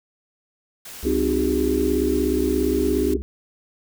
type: noise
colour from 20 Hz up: white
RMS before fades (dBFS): -38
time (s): 0.85-3.14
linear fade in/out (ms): 5
type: harmonic tone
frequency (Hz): 68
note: C#2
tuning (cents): -33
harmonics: 1 / 3 / 5 / 6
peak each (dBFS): -27 / -37 / -41 / -43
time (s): 1.03-3.22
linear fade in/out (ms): 0
type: chord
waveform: sine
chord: Ab dominant seventh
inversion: first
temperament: equal with one note detuned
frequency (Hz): 261.6 / 311.1 / 370 / 407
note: C4 / Eb4 / Gb4 / Ab4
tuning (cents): 0 / 0 / 0 / -35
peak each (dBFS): -24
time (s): 1.05-3.17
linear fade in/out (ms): 5
effects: none